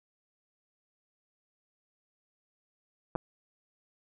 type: clicks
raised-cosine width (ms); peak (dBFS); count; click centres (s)
1; -18; 2; 3.153 / 3.159
effects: none